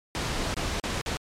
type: noise with dropouts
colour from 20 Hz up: pink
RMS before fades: -29 dBFS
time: 0.15-1.17 s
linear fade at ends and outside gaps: 0 ms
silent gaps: 0.542-0.567 / 0.799-0.838 / 1.014-1.061 s
effects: low-pass 7000 Hz 12 dB/octave + MP3 96 kbps